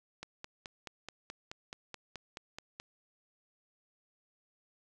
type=click train; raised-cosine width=0.2 ms; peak=-25 dBFS; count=13; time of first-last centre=0.23-2.8 s; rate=4.67 Hz; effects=10-bit